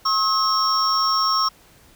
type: tone cluster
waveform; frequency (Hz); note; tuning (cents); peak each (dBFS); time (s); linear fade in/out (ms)
triangle; 1079 / 1282 / 5490; C#6 / E6 / F8; -47 / -49 / -31; -20; 0.05-1.49; 10
effects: pink hiss -52 dBFS RMS until 1.95 s